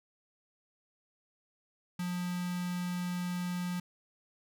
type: tone with notch filter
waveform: square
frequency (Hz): 178.1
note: F3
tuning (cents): +34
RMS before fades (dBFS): -35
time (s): 1.99-3.8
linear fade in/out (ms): 5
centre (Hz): 560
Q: 1.4
effects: none